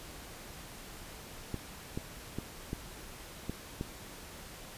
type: clicks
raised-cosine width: 3 ms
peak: -22 dBFS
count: 6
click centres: 1.543 / 1.975 / 2.386 / 2.731 / 3.496 / 3.811 s
effects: pink hiss -48 dBFS RMS until 4.77 s + resampled to 32000 Hz